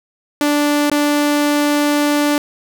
sawtooth tone with dropouts, 292.9 Hz, D4, 5 cents flat, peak -9 dBFS, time 0.41-2.38 s, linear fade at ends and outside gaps 1 ms, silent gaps 0.899-0.915 s, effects none

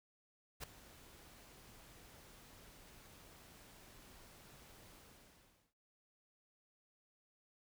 pink noise with ADSR envelope, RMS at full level -42 dBFS, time 0.6-5.74 s, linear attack 35 ms, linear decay 4 ms, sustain -18 dB, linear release 810 ms, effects none

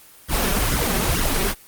pink noise with flanger, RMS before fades -20 dBFS, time 0.28-1.55 s, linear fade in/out 50 ms, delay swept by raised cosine 0.57 to 5.27 ms, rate 2.2 Hz, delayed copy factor +0.85, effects white hiss -47 dBFS RMS until 1.67 s + Opus 24 kbps

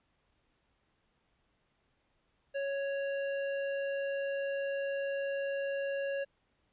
square tone, 554.4 Hz, C#5, in tune, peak -33 dBFS, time 2.54-6.25 s, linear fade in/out 20 ms, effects pink hiss -75 dBFS RMS until 6.72 s + resampled to 8000 Hz

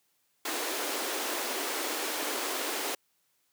pink high-pass noise, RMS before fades -33 dBFS, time 0.45-2.95 s, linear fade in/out 5 ms, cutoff 280 Hz, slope 48 dB/octave, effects white hiss -73 dBFS RMS until 3.52 s + high-pass 100 Hz 12 dB/octave

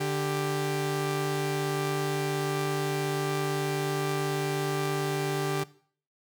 sawtooth tone pair together, 147.17 / 392.9 Hz, D3 / G4, +4 / +4 cents, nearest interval octave + perfect fourth, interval 1700 cents, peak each -26 dBFS, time 0-5.64 s, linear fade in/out 10 ms, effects noise-tail reverb RT60 0.5 s tail -19 dB re dry

